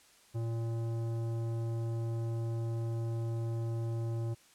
sine tone with tanh clipping, 115 Hz, A#2, 23 cents flat, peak -34 dBFS, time 0.34-4.35 s, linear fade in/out 20 ms, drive 14 dB, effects white hiss -62 dBFS RMS until 4.54 s + low-pass 10000 Hz 12 dB/octave

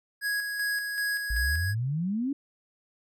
square tone with tremolo, 1661.2 Hz, G#6, in tune, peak -27 dBFS, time 0.21-1.75 s, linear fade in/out 50 ms, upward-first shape square, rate 2.6 Hz, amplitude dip 40%
sine exponential sweep, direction up, 50.9 to 290 Hz, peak -26 dBFS, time 1.3-2.33 s, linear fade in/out 5 ms
effects none

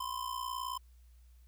square ring-modulated tone, 1031 Hz, C6, 26 cents flat, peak -34 dBFS, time 0-0.78 s, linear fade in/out 5 ms, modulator 29.6 Hz, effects added 60 Hz sine -56 dBFS peak until 1.47 s + white hiss -74 dBFS RMS until 1.47 s

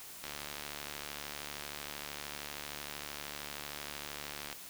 click train, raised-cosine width 0.2 ms, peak -23 dBFS, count 314, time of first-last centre 0.24-4.528 s, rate 73 Hz, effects white hiss -49 dBFS RMS until 4.69 s

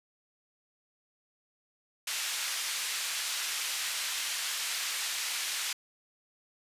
pink band-pass noise, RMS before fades -34 dBFS, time 2.07-5.73 s, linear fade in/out 5 ms, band 2100 to 11000 Hz, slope 12 dB/octave, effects resampled to 32000 Hz

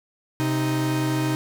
45% pulse tone pair together, 130.8 / 311.1 Hz, C3 / D#4, 0 / 0 cents, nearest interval octave + minor third, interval 1500 cents, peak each -24 dBFS, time 0.4-1.35 s, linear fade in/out 0 ms, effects none

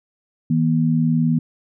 sine tone pair together, 160 / 239.7 Hz, D#3 / A#3, +49 / +48 cents, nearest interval perfect fifth, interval 699 cents, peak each -17 / -18 dBFS, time 0.5-1.39 s, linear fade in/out 5 ms, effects none

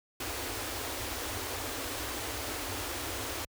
pink band-stop noise, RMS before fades -36 dBFS, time 0.2-3.45 s, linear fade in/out 5 ms, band 110 to 250 Hz, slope 96 dB/octave, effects high-pass 60 Hz 12 dB/octave

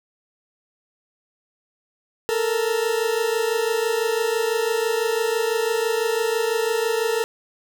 40% pulse tone pair together, 439.9 / 465.9 Hz, A4 / A#4, 0 / -1 cents, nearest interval minor second, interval 99 cents, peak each -22 dBFS, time 2.29-7.24 s, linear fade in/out 0 ms, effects none

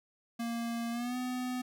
square tone with pitch glide, 233.1 to 251.3 Hz, A#3 to B3, 0 to +30 cents, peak -34 dBFS, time 0.39-1.62 s, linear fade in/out 10 ms, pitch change +130 cents, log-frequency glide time 0.91-1.17 s, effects none

